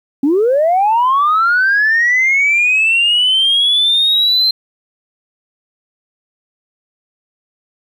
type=linear sweep; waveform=sine; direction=up; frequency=262.6 to 4134 Hz; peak=-8 dBFS; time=0.23-4.51 s; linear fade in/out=5 ms; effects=tanh soft clip ceiling -6 dBFS + 8-bit